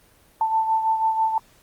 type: beating tone pair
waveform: sine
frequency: 886 / 892.1 Hz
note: A5 / A5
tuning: +12 / +24 cents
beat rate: 6.1 Hz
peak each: -19 / -27 dBFS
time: 0.41-1.38 s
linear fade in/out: 2 ms
effects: pink hiss -56 dBFS RMS until 1.62 s + Opus 32 kbps